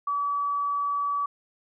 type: tone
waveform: sine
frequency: 1145 Hz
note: D6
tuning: 44 cents flat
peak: -24 dBFS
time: 0.07-1.26 s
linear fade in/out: 5 ms
effects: none